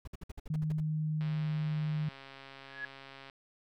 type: noise bursts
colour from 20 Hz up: brown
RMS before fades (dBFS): -42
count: 10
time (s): 0.05-0.804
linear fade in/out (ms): 5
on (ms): 25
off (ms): 56
type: tone with pitch glide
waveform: sine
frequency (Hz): 155 to 153.13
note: D#3 to D#3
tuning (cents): -6 to -27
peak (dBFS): -30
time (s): 0.5-2.09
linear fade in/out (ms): 5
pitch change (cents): -21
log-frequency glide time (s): 0.98-1.87
type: click train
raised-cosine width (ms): 0.3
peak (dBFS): -33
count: 285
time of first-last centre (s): 1.21-3.298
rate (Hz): 136
type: tone with exponential growth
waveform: sine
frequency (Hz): 1683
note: G#6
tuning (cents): +23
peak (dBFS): -33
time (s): 2.62-2.85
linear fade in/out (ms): 2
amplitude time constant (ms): 49
effects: none